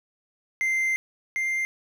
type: tone pair in turn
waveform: triangle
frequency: 2085 / 2097 Hz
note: C7 / C7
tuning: -7 / +3 cents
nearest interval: unison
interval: 10 cents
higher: second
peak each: -20 / -22 dBFS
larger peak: first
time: 0.61-0.96 / 1.36-1.65 s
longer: first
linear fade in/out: 0 ms
effects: none